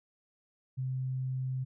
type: tone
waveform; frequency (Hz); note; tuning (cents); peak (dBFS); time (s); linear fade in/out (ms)
sine; 130; C3; -11; -31; 0.77-1.65; 20
effects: none